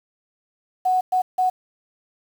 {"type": "tone bursts at uneven times", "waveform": "sine", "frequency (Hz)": 740, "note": "F#5", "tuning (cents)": 0, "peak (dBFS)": -16, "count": 3, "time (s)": [[0.85, 1.01], [1.12, 1.22], [1.38, 1.5]], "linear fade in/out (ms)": 10, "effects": ["7-bit"]}